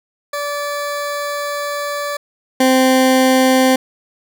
20% pulse tone pair in turn, 579 / 260 Hz, D5 / C4, -25 / -11 cents, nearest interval octave + major second, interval 1386 cents, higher first, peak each -15 / -5 dBFS, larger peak second, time 0.33-2.17 / 2.6-3.76 s, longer first, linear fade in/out 5 ms, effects none

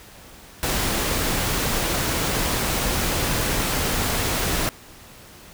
pink noise, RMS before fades -23 dBFS, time 0.63-4.69 s, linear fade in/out 0 ms, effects pink hiss -45 dBFS RMS until 5.53 s

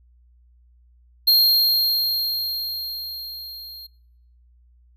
square tone with level ramp, 4219 Hz, C8, 14 cents sharp, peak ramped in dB -12 to -37 dBFS, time 1.27-3.87 s, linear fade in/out 10 ms, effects noise-tail reverb RT60 0.7 s tail -22 dB re dry + added 60 Hz sine -52 dBFS peak until 4.96 s

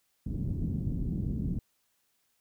white low-pass noise, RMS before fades -32 dBFS, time 0.26-1.59 s, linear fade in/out 2 ms, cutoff 220 Hz, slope 24 dB/octave, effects white hiss -74 dBFS RMS until 2.4 s

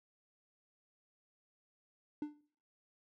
triangle tone with exponential decay, 297.4 Hz, D4, 22 cents sharp, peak -31 dBFS, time 2.22-2.41 s, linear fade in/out 2 ms, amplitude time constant 40 ms, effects noise-tail reverb RT60 0.5 s tail -22 dB re dry

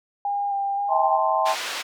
sine tone with vibrato, 802 Hz, G5, 39 cents sharp, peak -22 dBFS, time 0.25-1.19 s, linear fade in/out 2 ms, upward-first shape square, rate 1.9 Hz, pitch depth 14 cents each way
sine chord, A minor seventh, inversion second, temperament equal with one note detuned, 643.1 / 784 / 880 / 1046.5 Hz, E5 / G5 / A5 / C6, -43 / 0 / 0 / 0 cents, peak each -24 dBFS, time 0.88-1.56 s, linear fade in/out 50 ms
white band-pass noise, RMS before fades -30 dBFS, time 1.45-1.83 s, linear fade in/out 20 ms, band 620 to 4000 Hz, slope 12 dB/octave
effects none

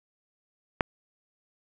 click, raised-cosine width 0.5 ms, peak -7 dBFS, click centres 0.808 s, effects none

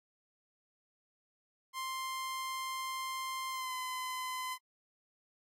sawtooth tone with pitch glide, 1050 to 1021.9 Hz, C6 to C6, +6 to -41 cents, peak -33 dBFS, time 1.73-4.58 s, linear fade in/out 50 ms, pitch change -47 cents, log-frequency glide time 3.51-3.74 s, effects AAC 48 kbps

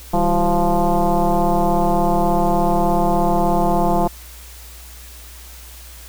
sine tone with frequency modulation, 337.7 Hz, E4, 42 cents sharp, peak -13 dBFS, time 0.13-4.08 s, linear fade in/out 10 ms, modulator 178 Hz, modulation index 3.3, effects added 60 Hz sine -38 dBFS peak until 6.08 s + white hiss -41 dBFS RMS until 6.08 s

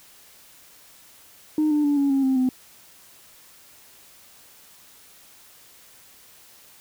sine tone with pitch steps, 306.7 / 297.6 / 288.8 / 280.3 / 272 / 263.9 / 256.1 Hz, D#4 / D4 / D4 / C#4 / C#4 / C4 / C4, -25 / +23 / -29 / +19 / -33 / +15 / -37 cents, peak -16 dBFS, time 1.58-2.49 s, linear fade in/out 2 ms, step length 130 ms, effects tanh soft clip ceiling -15 dBFS + white hiss -51 dBFS RMS until 6.8 s

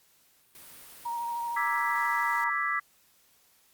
white noise, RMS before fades -49 dBFS, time 0.55-2.44 s, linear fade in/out 0 ms
sine tone with vibrato, 940 Hz, A#5, 14 cents sharp, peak -30 dBFS, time 1.05-2.5 s, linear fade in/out 10 ms, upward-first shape sine, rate 13 Hz, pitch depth 17 cents each way
sine chord, E dominant seventh, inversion third, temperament equal, 1174.7 / 1318.5 / 1661.2 / 1975.5 Hz, D6 / E6 / G#6 / B6, 0 / 0 / 0 / 0 cents, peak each -31 / -34 / -34 / -30 dBFS, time 1.56-2.8 s, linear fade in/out 10 ms
effects white hiss -64 dBFS RMS until 3.73 s + Opus 48 kbps

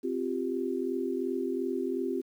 sine chord, C suspended fourth, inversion none, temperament equal, 261.6 / 349.2 / 392 Hz, C4 / F4 / G4, 0 / 0 / 0 cents, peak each -33 dBFS, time 0.03-2.22 s, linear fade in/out 20 ms, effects 10-bit

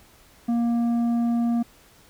sine tone with tanh clipping, 235.2 Hz, A#3, 16 cents sharp, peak -21 dBFS, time 0.48-1.63 s, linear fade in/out 10 ms, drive 7 dB, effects pink hiss -54 dBFS RMS until 2.09 s

